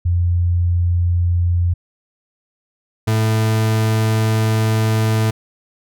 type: tone pair in turn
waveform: sine / 40% pulse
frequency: 87.31 / 110.04 Hz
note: F2 / A2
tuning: 0 / +1 cents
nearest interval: major third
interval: 401 cents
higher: second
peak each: -13 dBFS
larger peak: neither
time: 0.05-1.74 / 3.07-5.31 s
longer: second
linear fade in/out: 10 ms
effects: none